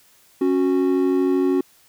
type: tone pair together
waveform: triangle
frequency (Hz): 274.9 / 367.8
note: C#4 / F#4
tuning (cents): -14 / -10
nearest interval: perfect fourth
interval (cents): 504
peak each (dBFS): -17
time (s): 0.41-1.61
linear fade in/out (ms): 5
effects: white hiss -55 dBFS RMS until 1.88 s